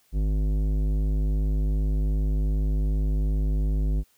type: tone with tanh clipping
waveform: sine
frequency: 51.3 Hz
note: G#1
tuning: 21 cents flat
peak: -23 dBFS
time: 0.12-4.04 s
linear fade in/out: 50 ms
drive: 14 dB
effects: white hiss -64 dBFS RMS until 4.17 s